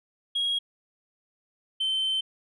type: tone pair in turn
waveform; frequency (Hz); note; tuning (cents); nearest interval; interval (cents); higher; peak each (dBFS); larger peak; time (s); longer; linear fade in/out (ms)
sine; 3291 / 3089; G#7 / G7; -16 / -26; minor second; 110; first; -22; neither; 0.35-0.59 / 1.8-2.21; second; 10
effects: tanh soft clip ceiling -22 dBFS